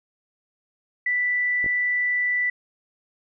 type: tone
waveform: sine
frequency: 1975.5 Hz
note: B6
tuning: in tune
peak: -20 dBFS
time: 1.06-2.5 s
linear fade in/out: 5 ms
type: clicks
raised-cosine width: 2 ms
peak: -23 dBFS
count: 2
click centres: 1.643 / 1.662 s
effects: none